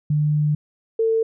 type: tone pair in turn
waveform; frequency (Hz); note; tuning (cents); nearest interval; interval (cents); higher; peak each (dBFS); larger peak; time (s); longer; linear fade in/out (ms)
sine; 149.8 / 448.9; D3 / A4; +35 / +35; octave + perfect fifth; 1900; second; -16 / -16; neither; 0.1-0.55 / 0.99-1.23; first; 5
effects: none